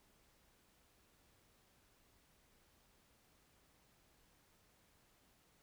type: silence
effects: pink hiss -72 dBFS RMS until 5.62 s